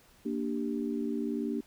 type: chord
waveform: sine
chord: G minor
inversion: first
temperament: equal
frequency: 233.1 / 293.7 / 392 Hz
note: Bb3 / D4 / G4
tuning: 0 / 0 / 0 cents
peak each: -33 / -34 / -37 dBFS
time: 0.25-1.61 s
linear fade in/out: 10 ms
effects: pink hiss -61 dBFS RMS until 1.66 s